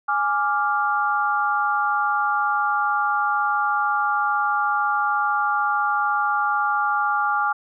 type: chord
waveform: sine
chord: D diminished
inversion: second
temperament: equal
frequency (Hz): 830.6 / 1174.7 / 1396.9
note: Ab5 / D6 / F6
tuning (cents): 0 / 0 / 0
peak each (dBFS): -23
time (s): 0.08-7.53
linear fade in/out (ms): 10
effects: none